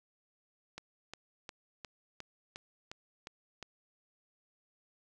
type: click train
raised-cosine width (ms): 0.2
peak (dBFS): -26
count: 9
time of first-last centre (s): 0.78-3.627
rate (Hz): 2.81
effects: none